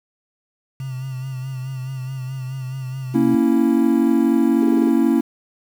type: tone with vibrato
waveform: sine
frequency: 130.81 Hz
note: C3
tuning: in tune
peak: -25 dBFS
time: 0.8-3.35 s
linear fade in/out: 2 ms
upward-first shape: sine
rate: 4.7 Hz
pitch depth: 45 cents each way
type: chord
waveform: triangle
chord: A# diminished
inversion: none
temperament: equal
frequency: 233.1 / 277.2 / 329.6 Hz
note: A#3 / C#4 / E4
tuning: 0 / 0 / 0 cents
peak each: -16 dBFS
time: 3.14-5.21 s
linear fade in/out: 10 ms
type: tone bursts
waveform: sine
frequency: 392 Hz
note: G4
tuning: in tune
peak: -23 dBFS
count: 6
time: 4.62-4.889 s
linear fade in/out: 5 ms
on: 24 ms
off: 25 ms
effects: 7-bit